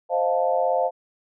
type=chord; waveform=sine; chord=F dominant seventh; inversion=second; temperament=equal; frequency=523.3 / 622.3 / 698.5 / 880 Hz; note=C5 / Eb5 / F5 / A5; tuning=0 / 0 / 0 / 0 cents; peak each=-23 / -26 / -23 / -28 dBFS; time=0.09-0.91 s; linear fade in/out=50 ms; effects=none